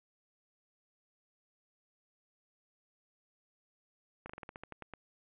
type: slowing click train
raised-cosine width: 0.5 ms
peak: -29 dBFS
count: 11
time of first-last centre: 4.26-4.937 s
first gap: 35 ms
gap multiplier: 1.14
effects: resampled to 8000 Hz + 10-bit